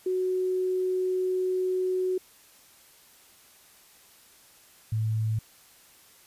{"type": "tone pair in turn", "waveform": "sine", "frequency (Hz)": [370, 110], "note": ["F#4", "A2"], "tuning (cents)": [0, 0], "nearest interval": "octave + major sixth", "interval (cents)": 2100, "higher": "first", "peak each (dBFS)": -24, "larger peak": "neither", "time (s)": [[0.06, 2.18], [4.92, 5.39]], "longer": "first", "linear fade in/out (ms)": 5, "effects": ["white hiss -56 dBFS RMS until 6.26 s", "resampled to 32000 Hz"]}